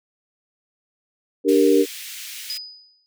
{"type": "chord", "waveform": "sine", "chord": "G minor", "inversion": "second", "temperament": "equal with one note detuned", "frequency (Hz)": [293.7, 392, 467.5], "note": ["D4", "G4", "Bb4"], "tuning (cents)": [0, 0, 5], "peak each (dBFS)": -17, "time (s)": [1.44, 1.86], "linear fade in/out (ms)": 50}
{"type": "high-pass noise", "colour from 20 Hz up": "pink", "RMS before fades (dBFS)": -35, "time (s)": [1.48, 2.58], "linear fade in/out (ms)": 10, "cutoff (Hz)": 2200, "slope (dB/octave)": 24}
{"type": "tone with exponential decay", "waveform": "sine", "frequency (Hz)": 4978, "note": "D#8", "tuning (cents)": 0, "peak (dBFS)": -24, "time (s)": [2.5, 3.06], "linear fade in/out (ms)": 0, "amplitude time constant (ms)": 120}
{"effects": []}